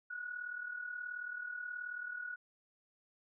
sine tone with amplitude modulation, 1462 Hz, F#6, 21 cents flat, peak -37 dBFS, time 0.1-2.36 s, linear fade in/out 10 ms, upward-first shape sine, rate 38.6 Hz, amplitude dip 65%, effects none

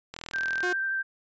click train, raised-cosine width 0.2 ms, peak -20 dBFS, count 21, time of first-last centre 0.14-0.63 s, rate 40.8 Hz
sine tone with vibrato, 1568 Hz, G6, in tune, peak -26 dBFS, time 0.33-1.03 s, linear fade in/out 20 ms, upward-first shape sine, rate 12 Hz, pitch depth 12 cents each way
sawtooth tone, 360 Hz, F#4, 47 cents flat, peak -24 dBFS, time 0.63-0.73 s, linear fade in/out 5 ms
effects resampled to 16000 Hz

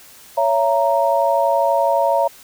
sine chord, A# diminished, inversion first, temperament just, 559.4 / 671.3 / 932.3 Hz, C#5 / E5 / A#5, +16 / +31 / 0 cents, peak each -18 dBFS, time 0.37-2.28 s, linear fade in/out 10 ms, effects white hiss -44 dBFS RMS until 2.43 s

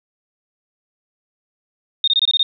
sine tone bursts, 3684 Hz, A#7, 21 cents flat, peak -12 dBFS, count 7, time 2.04-2.43 s, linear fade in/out 2 ms, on 36 ms, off 23 ms, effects none

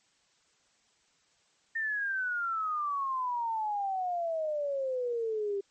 sine exponential sweep, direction down, 1825 to 392 Hz, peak -29 dBFS, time 1.75-5.61 s, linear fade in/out 10 ms, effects white hiss -69 dBFS RMS until 5.7 s + MP3 32 kbps

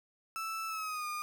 35% pulse tone with pitch glide, 1318.5 to 1216.1 Hz, E6 to D#6, 0 to -40 cents, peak -34 dBFS, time 0.36-1.22 s, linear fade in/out 0 ms, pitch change -140 cents, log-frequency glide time 0.68-1.07 s, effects none

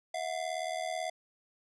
square ring-modulated tone, 687 Hz, F5, 29 cents flat, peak -31 dBFS, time 0.14-1.1 s, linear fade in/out 5 ms, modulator 39.1 Hz, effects resampled to 22050 Hz

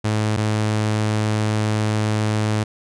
sawtooth tone pair in turn, 107.4 / 107.4 Hz, A2 / A2, -41 / -41 cents, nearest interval unison, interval 0 cents, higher neither, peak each -14 dBFS, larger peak neither, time 0.04-0.37 / 0.37-2.64 s, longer second, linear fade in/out 10 ms, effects resampled to 22050 Hz

